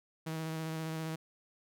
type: tone with vibrato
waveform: sawtooth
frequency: 160 Hz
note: D#3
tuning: 49 cents sharp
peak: -32 dBFS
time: 0.26-1.16 s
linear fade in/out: 10 ms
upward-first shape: square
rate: 15 Hz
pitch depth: 13 cents each way
effects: none